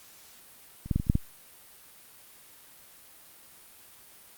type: clicks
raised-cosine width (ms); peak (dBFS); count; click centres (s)
5; -27 / -13 / -12 / -17 / -29 / -8 / -11; 7; 0.86 / 0.912 / 0.96 / 0.999 / 1.069 / 1.099 / 1.154
effects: white hiss -53 dBFS RMS until 4.37 s + Opus 48 kbps